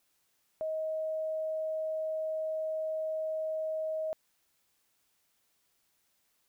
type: tone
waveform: sine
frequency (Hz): 631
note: D#5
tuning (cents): +24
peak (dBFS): -31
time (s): 0.61-4.13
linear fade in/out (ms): 0
effects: white hiss -74 dBFS RMS until 6.48 s